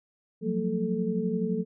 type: tone cluster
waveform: sine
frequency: 177 / 188.7 / 226.4 / 437 Hz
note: F3 / F#3 / A3 / A4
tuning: +23 / +34 / +50 / -12 cents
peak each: -31 dBFS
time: 0.41-1.65 s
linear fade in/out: 50 ms
effects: none